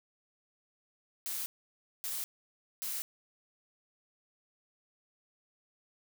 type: noise bursts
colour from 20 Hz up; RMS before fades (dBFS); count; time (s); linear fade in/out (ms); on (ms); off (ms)
blue; -37; 3; 1.26-3.02; 0; 200; 580
effects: none